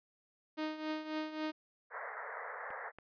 sawtooth tone with tremolo, 310 Hz, D#4, 6 cents flat, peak -30 dBFS, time 0.57-1.52 s, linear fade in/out 20 ms, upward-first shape triangle, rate 3.7 Hz, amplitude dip 75%
white band-pass noise, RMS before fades -44 dBFS, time 1.9-2.92 s, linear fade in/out 50 ms, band 440 to 2000 Hz, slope 96 dB/octave
clicks, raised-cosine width 0.5 ms, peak -35 dBFS, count 2, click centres 2.705 / 2.986 s
effects resampled to 11025 Hz

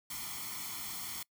white noise with comb filter, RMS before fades -41 dBFS, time 0.1-1.23 s, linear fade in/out 5 ms, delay 0.92 ms, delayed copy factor +0.75, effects noise-tail reverb RT60 0.1 s tail -24 dB re dry + high-pass 60 Hz 12 dB/octave

